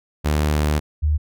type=tone pair in turn; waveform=sawtooth / sine; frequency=75.2 / 75.72 Hz; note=D2 / D#2; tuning=+42 / -47 cents; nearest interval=unison; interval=11 cents; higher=second; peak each=-13 / -15 dBFS; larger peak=first; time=0.24-0.8 / 1.02-1.18 s; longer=first; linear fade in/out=20 ms; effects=none